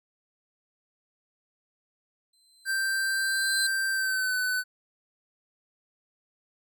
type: tone with exponential growth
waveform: 30% pulse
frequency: 4087 Hz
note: C8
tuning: 41 cents flat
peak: -22 dBFS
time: 2.33-3.67 s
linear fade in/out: 5 ms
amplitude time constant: 290 ms
type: tone with pitch glide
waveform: square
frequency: 1568 to 1505 Hz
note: G6 to F#6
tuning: 0 to +29 cents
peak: -26 dBFS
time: 2.65-4.64 s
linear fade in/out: 50 ms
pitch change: -71 cents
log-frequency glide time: 3.91-4.35 s
effects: none